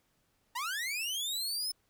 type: linear sweep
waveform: sawtooth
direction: up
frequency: 902 to 5274 Hz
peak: -30 dBFS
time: 0.55-1.72 s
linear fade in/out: 10 ms
effects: pink hiss -74 dBFS RMS until 1.89 s